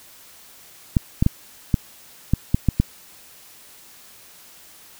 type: clicks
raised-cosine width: 5 ms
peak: -3 dBFS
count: 8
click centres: 0.968 / 1.225 / 1.264 / 1.742 / 2.336 / 2.545 / 2.687 / 2.8 s
effects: white hiss -47 dBFS RMS until 4.99 s